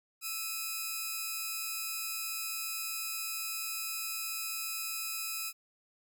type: tone pair together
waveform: 5% pulse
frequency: 1318.5 / 2489 Hz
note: E6 / D#7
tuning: 0 / 0 cents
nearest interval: major seventh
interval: 1100 cents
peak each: -28 / -27 dBFS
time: 0.21-5.53 s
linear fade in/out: 50 ms
effects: none